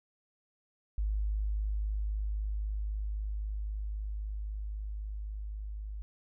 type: tone with level ramp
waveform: sine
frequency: 51.9 Hz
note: G#1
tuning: in tune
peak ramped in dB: -28 to -37 dBFS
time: 0.98-6.02 s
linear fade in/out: 0 ms
effects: none